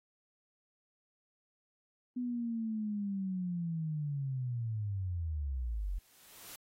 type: linear sweep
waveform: sine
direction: down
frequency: 250 to 41.93 Hz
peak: -33 dBFS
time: 2.16-5.99 s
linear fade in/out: 10 ms
type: noise with exponential growth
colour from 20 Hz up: white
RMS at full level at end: -47 dBFS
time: 5.54-6.56 s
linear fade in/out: 5 ms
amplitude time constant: 220 ms
effects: AAC 48 kbps